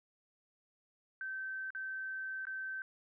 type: tone with dropouts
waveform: sine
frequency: 1546 Hz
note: G6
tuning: 24 cents flat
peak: -38 dBFS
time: 1.21-2.82 s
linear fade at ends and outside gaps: 1 ms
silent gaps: 1.705-1.749 / 2.453-2.469 s
effects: none